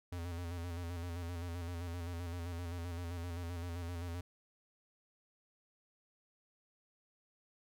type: tone with vibrato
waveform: square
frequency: 86.3 Hz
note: F2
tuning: 20 cents flat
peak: -40 dBFS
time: 0.12-4.21 s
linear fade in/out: 5 ms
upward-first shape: square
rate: 7.7 Hz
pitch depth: 44 cents each way
effects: none